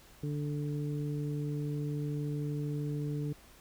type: harmonic tone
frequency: 146.83 Hz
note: D3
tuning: in tune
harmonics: 1 / 2 / 3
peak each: -33 / -39 / -43 dBFS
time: 0.23-3.33 s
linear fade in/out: 5 ms
effects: added 54 Hz sine -61 dBFS peak until 3.6 s + pink hiss -58 dBFS RMS until 3.6 s